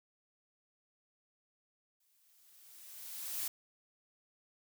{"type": "noise with exponential growth", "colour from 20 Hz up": "blue", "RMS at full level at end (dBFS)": -36, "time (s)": [2, 3.48], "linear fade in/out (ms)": 5, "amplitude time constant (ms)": 320, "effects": []}